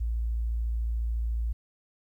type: tone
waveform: sine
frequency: 57 Hz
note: A#1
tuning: 38 cents flat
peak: -26 dBFS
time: 0-1.53 s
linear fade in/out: 10 ms
effects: 11-bit